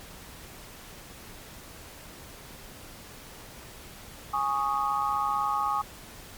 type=chord; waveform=sine; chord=Ab suspended fourth; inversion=none; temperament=equal; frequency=830.6 / 1108.7 / 1244.5 Hz; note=Ab5 / Db6 / Eb6; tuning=0 / 0 / 0 cents; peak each=-29 dBFS; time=4.33-5.82 s; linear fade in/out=10 ms; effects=pink hiss -46 dBFS RMS until 6.37 s + MP3 96 kbps